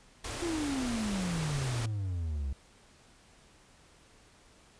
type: band-stop noise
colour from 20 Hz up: pink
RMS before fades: -38 dBFS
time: 0.24-1.86 s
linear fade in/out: 5 ms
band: 140 to 220 Hz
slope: 96 dB/octave
type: exponential sweep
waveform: triangle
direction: down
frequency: 350.4 to 65.3 Hz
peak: -29 dBFS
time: 0.42-2.53 s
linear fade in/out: 5 ms
effects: pink hiss -60 dBFS RMS until 4.79 s + resampled to 22050 Hz